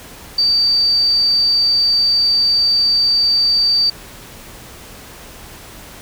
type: tone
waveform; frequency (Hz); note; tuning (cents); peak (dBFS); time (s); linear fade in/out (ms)
sine; 4629; D8; -26; -11; 0.38-3.9; 5
effects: pink hiss -37 dBFS RMS until 6.01 s